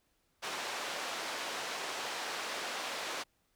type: band-pass noise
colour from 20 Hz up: pink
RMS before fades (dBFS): -39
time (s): 0.42-3.24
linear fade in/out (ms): 20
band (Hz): 560 to 5900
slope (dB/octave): 12
effects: pink hiss -75 dBFS RMS until 3.55 s